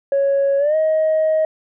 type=tone with pitch glide; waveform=sine; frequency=554.4 to 629.5 Hz; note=C#5 to D#5; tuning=0 to +20 cents; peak=-12 dBFS; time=0.12-1.45 s; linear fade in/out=2 ms; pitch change=+220 cents; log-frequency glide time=0.58-0.76 s; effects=tanh soft clip ceiling -11 dBFS